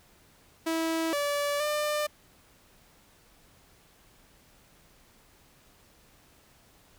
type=tone with pitch steps; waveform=sawtooth; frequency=325.8 / 577 / 598 Hz; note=E4 / D5 / D5; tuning=-20 / -31 / +31 cents; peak=-23 dBFS; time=0.66-2.07 s; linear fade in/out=10 ms; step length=470 ms; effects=pink hiss -60 dBFS RMS until 6.98 s